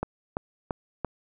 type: click train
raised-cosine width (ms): 1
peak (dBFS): -14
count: 4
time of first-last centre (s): 0.03-1.047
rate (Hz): 2.95
effects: none